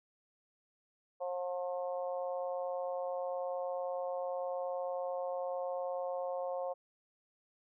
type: harmonic tone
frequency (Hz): 179.1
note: F3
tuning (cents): +44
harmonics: 3 / 4 / 5 / 6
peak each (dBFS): -36 / -41 / -47 / -49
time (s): 1.2-6.74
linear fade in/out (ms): 20
effects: none